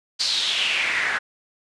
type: noise with band-pass filter sweep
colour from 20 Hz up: pink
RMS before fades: -23 dBFS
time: 0.19-1.19 s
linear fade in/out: 20 ms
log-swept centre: 4700 to 1600 Hz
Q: 4.4
effects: resampled to 22050 Hz